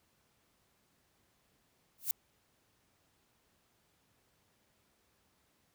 violet noise with exponential growth, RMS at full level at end -28 dBFS, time 1.98-2.11 s, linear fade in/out 2 ms, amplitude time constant 27 ms, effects pink hiss -73 dBFS RMS until 5.74 s + high-pass 60 Hz 12 dB/octave

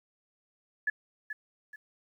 sine tone with echo, 1714 Hz, A6, 46 cents flat, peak -25 dBFS, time 0.87-0.9 s, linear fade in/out 5 ms, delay 430 ms, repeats 2, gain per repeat -9 dB, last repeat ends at 1.76 s, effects 11-bit

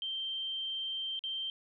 sine tone with dropouts, 3139 Hz, G7, 2 cents sharp, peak -34 dBFS, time 0.02-1.5 s, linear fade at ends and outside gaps 1 ms, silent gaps 1.192-1.238 s, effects none

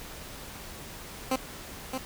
15% pulse tone with echo, 261.1 Hz, C4, 3 cents flat, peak -18 dBFS, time 1.31-1.36 s, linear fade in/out 5 ms, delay 620 ms, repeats 1, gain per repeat -6 dB, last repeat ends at 1.98 s, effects pink hiss -43 dBFS RMS until 2.05 s

